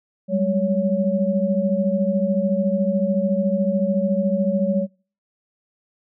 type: tone cluster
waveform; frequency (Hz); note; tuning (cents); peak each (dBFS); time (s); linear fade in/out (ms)
sine; 190.6 / 204.4 / 560; G3 / G#3 / C#5; -48 / -27 / +18; -22; 0.28-4.87; 50
effects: noise-tail reverb RT60 0.4 s tail -25 dB re dry